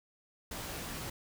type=noise with comb filter; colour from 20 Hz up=pink; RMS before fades=-41 dBFS; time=0.51-1.1 s; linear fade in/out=5 ms; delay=18 ms; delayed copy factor=+0.5; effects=none